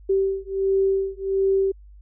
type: beating tone pair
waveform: sine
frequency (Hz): 387.1 / 388.5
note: G4 / G4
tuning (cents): -22 / -16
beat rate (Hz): 1.4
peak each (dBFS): -22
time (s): 0.09-1.72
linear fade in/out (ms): 10
effects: added 50 Hz sine -43 dBFS peak until 2.01 s